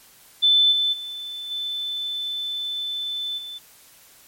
sine tone with level steps, 3520 Hz, A7, in tune, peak -13 / -18 / -30 / -25 / -32 dBFS, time 0.42-3.59 s, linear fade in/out 20 ms, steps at 0.71 / 0.92 / 1.5 / 3.37 s, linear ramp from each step 20 ms, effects white hiss -51 dBFS RMS until 4.27 s + MP3 64 kbps

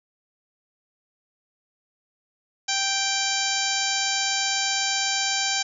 harmonic tone, 784 Hz, G5, in tune, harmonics 1 / 2 / 3 / 4 / 5 / 6 / 7 / 8 / 9, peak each -31 / -31 / -31 / -31 / -31 / -31 / -31 / -31 / -31 dBFS, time 2.68-5.63 s, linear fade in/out 10 ms, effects none

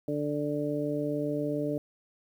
harmonic tone, 147.1 Hz, D3, 3 cents sharp, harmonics 1 / 2 / 3 / 4, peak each -36 / -31 / -34 / -34 dBFS, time 0.08-1.78 s, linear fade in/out 2 ms, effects 10-bit

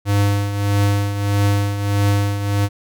square tone with tremolo, 101.2 Hz, G#2, 44 cents flat, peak -13 dBFS, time 0.05-2.69 s, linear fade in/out 50 ms, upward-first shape triangle, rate 1.6 Hz, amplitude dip 65%, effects none

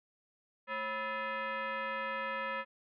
sine tone with frequency modulation, 220 Hz, A3, in tune, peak -34 dBFS, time 0.67-2.65 s, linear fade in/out 50 ms, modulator 762 Hz, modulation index 2.7, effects none

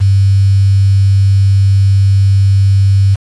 sine tone with quantisation, 97.8 Hz, G2, 4 cents flat, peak -5 dBFS, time 0-3.16 s, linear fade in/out 20 ms, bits 5, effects resampled to 22050 Hz

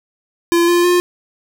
square tone with pitch steps, 341.7 / 348.1 / 354.6 Hz, F4 / F4 / F4, -38 / -6 / +26 cents, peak -11 dBFS, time 0.52-1 s, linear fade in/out 0 ms, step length 160 ms, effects none

